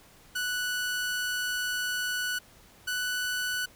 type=tone pair in turn; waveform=sawtooth; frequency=1480 / 1486.4 Hz; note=F#6 / F#6; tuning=0 / +7 cents; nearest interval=unison; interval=7 cents; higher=second; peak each=-25 dBFS; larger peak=neither; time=0.35-2.39 / 2.87-3.66 s; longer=first; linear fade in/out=10 ms; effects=pink hiss -56 dBFS RMS until 3.75 s